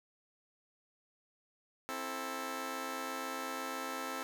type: chord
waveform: 10% pulse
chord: A minor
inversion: first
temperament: just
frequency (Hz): 264 / 330 / 440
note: C4 / E4 / A4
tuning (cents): +16 / +2 / 0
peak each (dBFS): -33 / -37 / -36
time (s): 1.89-4.23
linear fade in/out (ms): 0
effects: none